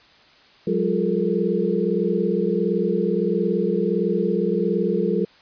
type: tone cluster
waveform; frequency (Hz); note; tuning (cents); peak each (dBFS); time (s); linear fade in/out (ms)
sine; 179.8 / 201.3 / 352.4 / 420.7 / 458.3; F#3 / G3 / F4 / G#4 / A#4; -49 / +46 / +16 / +22 / -29; -25; 0.67-5.25; 5
effects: white hiss -52 dBFS RMS until 5.41 s + resampled to 11025 Hz